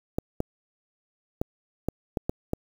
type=clicks; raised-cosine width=2 ms; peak=-12 dBFS; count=7; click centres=0.185 / 0.404 / 1.415 / 1.886 / 2.172 / 2.295 / 2.534 s; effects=7-bit